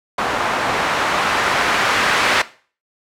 blue noise with low-pass filter sweep, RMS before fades -18 dBFS, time 0.18-2.42 s, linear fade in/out 5 ms, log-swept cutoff 980 to 1700 Hz, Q 0.92, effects noise-tail reverb RT60 0.4 s tail -17 dB re dry

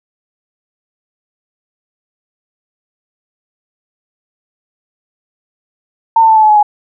sine tone with pitch steps, 907 / 894.5 / 882.2 / 870.1 / 858.1 / 846.3 / 834.6 Hz, A#5 / A5 / A5 / A5 / A5 / G#5 / G#5, -48 / +28 / +4 / -20 / -44 / +32 / +8 cents, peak -4 dBFS, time 6.16-6.629 s, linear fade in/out 5 ms, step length 67 ms, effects none

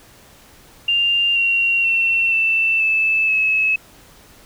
sine tone with pitch steps, 2794 / 2751 / 2708 / 2666 / 2625 / 2584 Hz, F7 / F7 / E7 / E7 / E7 / E7, 0 / -27 / +46 / +19 / -8 / -35 cents, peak -14 dBFS, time 0.88-3.76 s, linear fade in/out 5 ms, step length 480 ms, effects pink hiss -47 dBFS RMS until 4.45 s

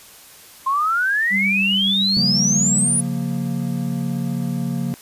sine exponential sweep, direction up, 1046.5 to 9956 Hz, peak -16 dBFS, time 0.66-3.01 s, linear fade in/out 10 ms
sine tone with tremolo, 196 Hz, G3, in tune, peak -20 dBFS, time 1.3-2.88 s, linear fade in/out 50 ms, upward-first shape triangle, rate 7.3 Hz, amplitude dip 25%
triangle chord, Bb minor, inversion first, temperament equal with one note detuned, 138.59 / 177.15 / 233.1 Hz, Db3 / F3 / Bb3, 0 / +25 / 0 cents, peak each -23 dBFS, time 2.17-4.94 s, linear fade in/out 0 ms
effects white hiss -44 dBFS RMS until 5.01 s + resampled to 32000 Hz

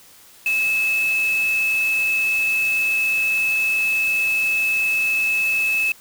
sine tone in noise, 2600 Hz, E7, 24 cents flat, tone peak -17 dBFS, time 0.46-5.92 s, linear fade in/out 2 ms, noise white, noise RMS -34 dBFS, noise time 0.46-5.92 s, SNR +14 dB, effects white hiss -48 dBFS RMS until 6 s

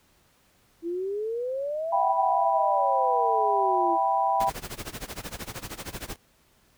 sine exponential two-way sweep, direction up then down, 330 to 784 to 330 Hz, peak -27 dBFS, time 0.82-3.98 s, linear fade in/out 50 ms, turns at 2.15 s
sine chord, E minor, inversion none, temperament equal with one note detuned, 659.3 / 784 / 983.2 Hz, E5 / G5 / B5, 0 / 0 / -8 cents, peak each -29 / -24 / -25 dBFS, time 1.92-4.5 s, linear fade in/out 10 ms
pink noise with tremolo, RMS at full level -34 dBFS, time 4.4-6.16 s, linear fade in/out 2 ms, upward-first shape sine, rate 13 Hz, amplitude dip 90%
effects pink hiss -63 dBFS RMS until 6.77 s

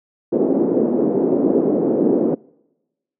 white band-pass noise, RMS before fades -17 dBFS, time 0.32-2.35 s, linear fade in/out 10 ms, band 230 to 420 Hz, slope 24 dB/octave, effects noise-tail reverb RT60 1.0 s tail -26 dB re dry

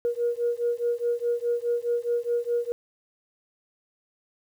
sine beating tone pair, 473.8 / 478.6 Hz, A#4 / A#4, +28 / +46 cents, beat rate 4.8 Hz, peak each -26 dBFS, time 0.05-2.72 s, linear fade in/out 0 ms, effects tanh soft clip ceiling -16 dBFS + 9-bit

